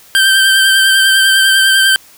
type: tone with vibrato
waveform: 25% pulse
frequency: 1564 Hz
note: G6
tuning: 4 cents flat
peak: -3 dBFS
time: 0.15-1.96 s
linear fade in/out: 0 ms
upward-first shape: triangle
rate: 10 Hz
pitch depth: 28 cents each way
effects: white hiss -42 dBFS RMS until 2.17 s